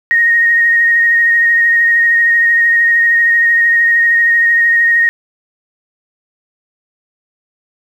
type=tone with vibrato; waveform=sine; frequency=1864.7 Hz; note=A#6; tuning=in tune; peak=-7 dBFS; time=0.11-5.09 s; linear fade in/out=0 ms; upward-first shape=sine; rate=13 Hz; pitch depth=18 cents each way; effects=7-bit